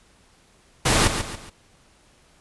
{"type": "noise with echo", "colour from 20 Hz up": "pink", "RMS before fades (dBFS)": -18, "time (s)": [0.85, 1.08], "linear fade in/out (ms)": 10, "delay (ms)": 140, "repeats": 3, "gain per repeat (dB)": -8, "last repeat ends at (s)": 1.5, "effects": ["pink hiss -57 dBFS RMS until 2.4 s", "resampled to 24000 Hz"]}